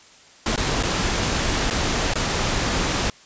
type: noise with dropouts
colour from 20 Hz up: pink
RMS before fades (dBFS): -22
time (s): 0.46-3.1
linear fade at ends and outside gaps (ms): 2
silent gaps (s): 0.561-0.576 / 0.828-0.834 / 1.701-1.708 / 2.137-2.155
effects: white hiss -49 dBFS RMS until 3.25 s + resampled to 16000 Hz